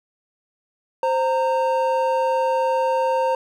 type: tone pair together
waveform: triangle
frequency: 523.3 / 921.3 Hz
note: C5 / A#5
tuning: 0 / -21 cents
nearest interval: minor seventh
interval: 979 cents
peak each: -18 / -19 dBFS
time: 1.03-3.35 s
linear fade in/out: 2 ms
effects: none